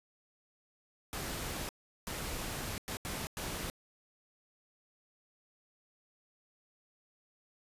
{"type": "noise bursts at uneven times", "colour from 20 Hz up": "pink", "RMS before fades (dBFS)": -39, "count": 5, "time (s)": [[1.13, 1.69], [2.07, 2.78], [2.88, 2.97], [3.05, 3.27], [3.37, 3.7]], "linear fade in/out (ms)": 0, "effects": ["resampled to 32000 Hz"]}